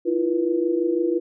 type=tone cluster; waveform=sine; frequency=320.9 / 346.9 / 484.2 Hz; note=E4 / F4 / B4; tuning=-46 / -12 / -34 cents; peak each=-25 / -21 / -26 dBFS; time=0.05-1.2 s; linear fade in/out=20 ms; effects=none